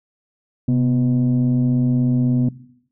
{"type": "tone pair together", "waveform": "sine", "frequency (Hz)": [130.49, 246.9], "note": ["C3", "B3"], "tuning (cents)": [-4, 0], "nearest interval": "major seventh", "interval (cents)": 1104, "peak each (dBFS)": -15, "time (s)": [0.68, 2.49], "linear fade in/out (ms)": 5, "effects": ["noise-tail reverb RT60 0.7 s tail -19 dB re dry", "tanh soft clip ceiling -11 dBFS"]}